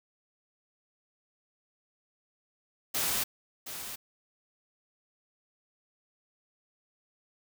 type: noise with echo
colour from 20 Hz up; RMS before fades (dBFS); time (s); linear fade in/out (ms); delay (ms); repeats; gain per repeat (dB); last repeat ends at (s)
white; -30; 2.94-3.24; 10; 720; 1; -10; 3.96
effects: none